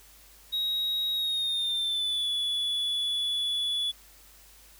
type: tone with pitch glide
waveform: triangle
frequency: 3800 to 3425 Hz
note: A#7 to A7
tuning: +33 to -47 cents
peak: -25 dBFS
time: 0.52-3.92 s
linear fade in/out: 20 ms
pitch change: -180 cents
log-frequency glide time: 1.13-2.29 s
effects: added 50 Hz sine -58 dBFS peak until 4.79 s + white hiss -55 dBFS RMS until 4.79 s